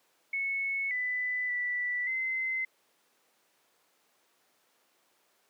sine tone with pitch steps, 2202 / 1995 / 1968 / 2060 Hz, C#7 / B6 / B6 / C7, -12 / +17 / -7 / -28 cents, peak -29 dBFS, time 0.33-2.65 s, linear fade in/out 5 ms, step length 580 ms, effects pink hiss -69 dBFS RMS until 5.49 s + high-pass 400 Hz 12 dB/octave

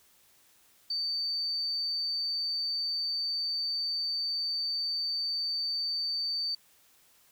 sine tone, 4581 Hz, D8, 44 cents flat, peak -29 dBFS, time 0.9-6.55 s, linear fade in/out 5 ms, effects white hiss -63 dBFS RMS until 7.31 s

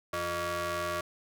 sawtooth ring-modulated tone, 261.6 Hz, C4, in tune, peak -24 dBFS, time 0.13-1.01 s, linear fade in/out 5 ms, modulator 874 Hz, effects none

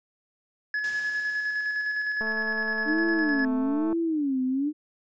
triangle tone with tremolo, 1700 Hz, G#6, 40 cents sharp, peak -23 dBFS, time 0.74-3.45 s, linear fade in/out 2 ms, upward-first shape square, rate 9.8 Hz, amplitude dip 30%
white noise with exponential decay, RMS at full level -40 dBFS, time 0.84-3.14 s, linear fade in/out 0 ms, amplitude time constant 500 ms
click train, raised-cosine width 1 ms, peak -23 dBFS, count 379, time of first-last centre 2.21-3.928 s, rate 220 Hz
sine tone with vibrato, 292.9 Hz, D4, 5 cents flat, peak -23 dBFS, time 2.85-4.73 s, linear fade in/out 50 ms, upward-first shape sine, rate 1.1 Hz, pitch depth 230 cents each way
effects resampled to 16000 Hz

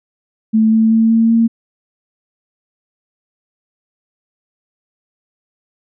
sine tone with pitch steps, 220 / 222.2 / 224.4 / 226.6 / 228.8 Hz, A3 / A3 / A3 / A#3 / A#3, 0 / +17 / +34 / -49 / -32 cents, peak -8 dBFS, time 0.53-1.48 s, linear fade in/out 20 ms, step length 190 ms, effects none

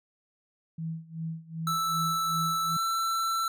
sine tone with tremolo, 162.5 Hz, E3, 24 cents flat, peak -30 dBFS, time 0.78-2.77 s, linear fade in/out 5 ms, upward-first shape sine, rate 2.6 Hz, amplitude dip 90%
square tone with pitch glide, 1318.5 to 1337.7 Hz, E6 to E6, 0 to +25 cents, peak -27 dBFS, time 1.67-3.48 s, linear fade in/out 2 ms, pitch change +25 cents, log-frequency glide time 2.66-2.79 s
effects none

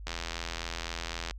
click train, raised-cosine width 0.2 ms, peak -17 dBFS, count 105, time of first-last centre 0.07-1.31 s, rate 83.9 Hz, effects added 50 Hz sine -40 dBFS peak until 1.38 s

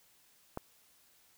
click, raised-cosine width 1 ms, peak -23 dBFS, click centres 0.574 s, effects white hiss -66 dBFS RMS until 1.37 s

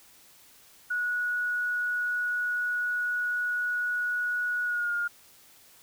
sine tone with pitch glide, 1462 to 1418.7 Hz, F#6 to F6, -21 to +27 cents, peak -26 dBFS, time 0.9-5.08 s, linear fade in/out 10 ms, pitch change -52 cents, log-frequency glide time 4.64-4.94 s, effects white hiss -56 dBFS RMS until 5.82 s

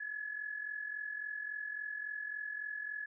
sine tone with amplitude modulation, 1700 Hz, G#6, 40 cents sharp, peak -35 dBFS, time 0-3.06 s, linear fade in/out 10 ms, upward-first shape sine, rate 43.6 Hz, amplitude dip 70%, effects none

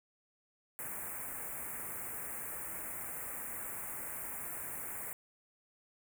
white band-stop noise, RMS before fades -42 dBFS, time 0.79-5.13 s, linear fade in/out 0 ms, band 2300 to 8000 Hz, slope 48 dB/octave, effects none

